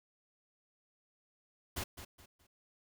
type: noise with echo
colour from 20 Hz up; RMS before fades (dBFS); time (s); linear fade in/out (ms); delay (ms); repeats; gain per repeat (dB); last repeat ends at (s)
pink; -38; 1.76-1.84; 10; 210; 3; -10; 2.47
effects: none